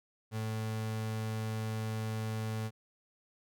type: tone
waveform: 35% pulse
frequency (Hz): 110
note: A2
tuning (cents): 0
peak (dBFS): -32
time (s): 0.31-2.71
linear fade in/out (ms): 50
effects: none